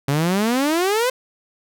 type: exponential sweep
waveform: sawtooth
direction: up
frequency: 135.1 to 523.3 Hz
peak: -13 dBFS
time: 0.08-1.1 s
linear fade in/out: 5 ms
effects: none